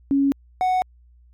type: tone pair in turn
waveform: sine / triangle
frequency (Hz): 277.2 / 740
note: C#4 / F#5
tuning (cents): 0 / 0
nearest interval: octave + perfect fourth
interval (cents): 1700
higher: second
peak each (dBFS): -15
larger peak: neither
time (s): 0.11-0.32 / 0.61-0.82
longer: neither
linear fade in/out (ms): 0
effects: added 60 Hz sine -49 dBFS peak until 1.33 s + MP3 96 kbps